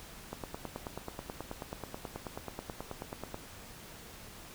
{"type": "click train", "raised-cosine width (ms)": 1, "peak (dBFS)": -24, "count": 29, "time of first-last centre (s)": [0.33, 3.344], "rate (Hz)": 9.29, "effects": ["pink hiss -50 dBFS RMS until 4.54 s"]}